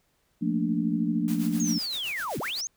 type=chord; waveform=sine; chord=Bb major seventh; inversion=second; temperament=equal; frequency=174.61 / 220 / 233.1 / 293.7 Hz; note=F3 / A3 / Bb3 / D4; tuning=0 / 0 / 0 / 0 cents; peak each=-29 dBFS; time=0.41-1.79 s; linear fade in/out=20 ms
type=noise with tremolo; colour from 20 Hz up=white; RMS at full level=-40 dBFS; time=1.28-2.61 s; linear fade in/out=0 ms; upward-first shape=sine; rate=7.8 Hz; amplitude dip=65%
type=linear two-way sweep; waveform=sine; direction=down then up; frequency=6690 to 92.5 to 6690 Hz; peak=-29 dBFS; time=1.6-2.67 s; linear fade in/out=0 ms; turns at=2.39 s
effects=pink hiss -70 dBFS RMS until 2.76 s